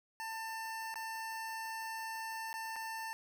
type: tone with dropouts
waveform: 25% pulse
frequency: 894 Hz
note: A5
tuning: 27 cents sharp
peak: -36 dBFS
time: 0.2-3.13 s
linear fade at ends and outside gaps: 0 ms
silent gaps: 0.941-0.957 / 2.529-2.54 / 2.759-2.763 s
effects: none